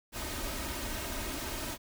pink noise with comb filter, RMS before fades -37 dBFS, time 0.12-1.78 s, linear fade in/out 50 ms, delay 3.2 ms, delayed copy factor +0.55, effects none

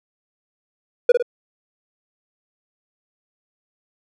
triangle tone with echo, 484.7 Hz, B4, 32 cents flat, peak -5 dBFS, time 1.09-1.12 s, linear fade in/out 5 ms, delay 53 ms, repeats 2, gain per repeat -6 dB, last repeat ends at 1.226 s, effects none

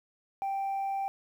sine tone, 784 Hz, G5, in tune, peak -27 dBFS, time 0.42-1.08 s, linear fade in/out 0 ms, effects tanh soft clip ceiling -28 dBFS + 10-bit

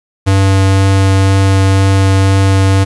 square tone with vibrato, 96.8 Hz, G2, 21 cents flat, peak -7 dBFS, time 0.26-2.85 s, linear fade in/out 20 ms, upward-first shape triangle, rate 2 Hz, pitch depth 8 cents each way, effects resampled to 24000 Hz + 7-bit

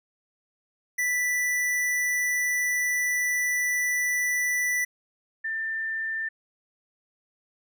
square / sine tone pair in turn, 1975.5 / 1787.6 Hz, B6 / A6, 0 / +27 cents, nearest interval major second, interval 173 cents, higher first, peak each -24 / -27 dBFS, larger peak first, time 0.98-4.85 / 5.44-6.29 s, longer first, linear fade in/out 10 ms, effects none

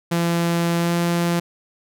sawtooth tone with pitch glide, 170 to 171.68 Hz, F3 to F3, -46 to -29 cents, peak -14 dBFS, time 0.11-1.4 s, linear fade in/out 10 ms, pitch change +17 cents, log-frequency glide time 0.78-0.94 s, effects none

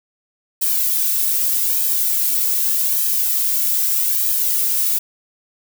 violet noise with flanger, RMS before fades -18 dBFS, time 0.61-4.99 s, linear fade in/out 10 ms, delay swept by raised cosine 1.4 to 2.5 ms, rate 0.82 Hz, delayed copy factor -0.7, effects none

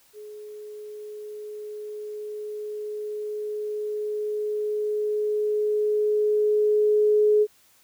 sine tone with level ramp, 422.2 Hz, G#4, 29 cents sharp, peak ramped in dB -38 to -15 dBFS, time 0.13-7.47 s, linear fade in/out 50 ms, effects white hiss -59 dBFS RMS until 7.83 s

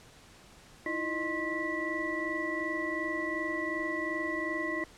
sine tone cluster, 316.7 / 339.4 / 615 / 1060 / 1957 Hz, D#4 / F4 / D#5 / C6 / B6, +31 / -49 / -20 / +22 / -16 cents, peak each -37 / -38 / -39 / -40 / -34 dBFS, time 0.86-4.84 s, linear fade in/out 2 ms, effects pink hiss -55 dBFS RMS until 4.97 s + low-pass 9000 Hz 12 dB/octave

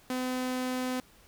sawtooth tone, 254.3 Hz, C4, 49 cents flat, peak -26 dBFS, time 0.1-1 s, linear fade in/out 2 ms, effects pink hiss -59 dBFS RMS until 1.27 s

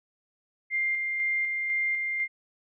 sine tone with tremolo, 2100 Hz, C7, 6 cents sharp, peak -24 dBFS, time 0.7-2.28 s, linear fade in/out 50 ms, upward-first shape square, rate 2 Hz, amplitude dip 30%, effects none

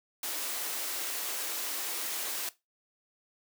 white high-pass noise, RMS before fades -35 dBFS, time 0.23-2.49 s, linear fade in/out 2 ms, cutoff 270 Hz, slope 48 dB/octave, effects noise-tail reverb RT60 0.2 s tail -17 dB re dry

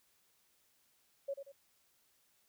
sine tone with echo, 554.4 Hz, C#5, in tune, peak -35 dBFS, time 1.28-1.34 s, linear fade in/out 10 ms, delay 91 ms, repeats 2, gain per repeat -8 dB, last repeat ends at 1.522 s, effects white hiss -73 dBFS RMS until 2.48 s

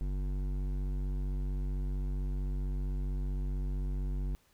triangle tone with hard clipping, 47.79 Hz, G1, 43 cents flat, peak -33 dBFS, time 0.01-4.35 s, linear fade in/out 0 ms, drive 16 dB, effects pink hiss -68 dBFS RMS until 4.53 s

